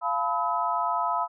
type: tone cluster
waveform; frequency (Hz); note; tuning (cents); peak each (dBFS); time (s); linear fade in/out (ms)
sine; 694 / 867 / 996 / 1282; F5 / A5 / B5 / E6; -11 / -26 / +14 / -49; -30 / -32 / -27 / -29; 0.01-1.28; 50
effects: none